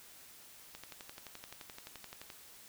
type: click train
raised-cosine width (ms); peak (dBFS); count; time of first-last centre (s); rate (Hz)
0.2; -29; 19; 0.75-2.302; 11.6
effects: white hiss -56 dBFS RMS until 2.68 s